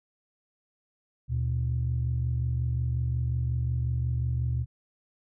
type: tone pair together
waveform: sine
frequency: 75.8 / 121.35 Hz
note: D#2 / B2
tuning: -45 / -30 cents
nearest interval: minor sixth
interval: 815 cents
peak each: -28 / -26 dBFS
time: 1.28-4.66 s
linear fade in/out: 50 ms
effects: tanh soft clip ceiling -19 dBFS